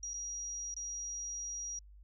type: tone with dropouts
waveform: sine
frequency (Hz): 5740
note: F8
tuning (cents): +47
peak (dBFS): -38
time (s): 0.03-1.79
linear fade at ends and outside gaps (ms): 2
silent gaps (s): 0.135-0.14 / 0.742-0.765
effects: added 50 Hz sine -53 dBFS peak until 2.03 s